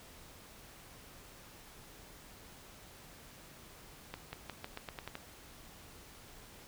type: accelerating click train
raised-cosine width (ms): 0.3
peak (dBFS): -25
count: 9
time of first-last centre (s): 4.14-5.154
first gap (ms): 190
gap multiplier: 0.88
effects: pink hiss -55 dBFS RMS until 6.67 s